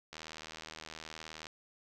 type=click train; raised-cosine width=0.2 ms; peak=-27 dBFS; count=107; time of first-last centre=0.13-1.468 s; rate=79.2 Hz; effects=none